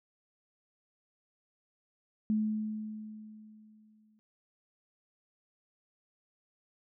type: tone with exponential decay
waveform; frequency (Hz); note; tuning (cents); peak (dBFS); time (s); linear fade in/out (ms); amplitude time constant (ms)
sine; 215.2; A3; -38; -25; 2.3-4.19; 0; 410
effects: none